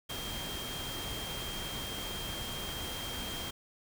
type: tone in noise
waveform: sine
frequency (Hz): 3199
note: G7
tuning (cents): +34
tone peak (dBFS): -41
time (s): 0.09-3.51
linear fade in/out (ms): 10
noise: pink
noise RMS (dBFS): -40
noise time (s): 0.09-3.51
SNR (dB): -4
effects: none